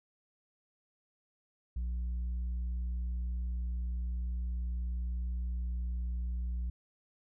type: tone with tanh clipping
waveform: sine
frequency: 60.2 Hz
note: B1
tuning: 44 cents flat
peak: -33 dBFS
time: 1.76-6.7 s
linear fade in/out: 5 ms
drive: 3 dB
effects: none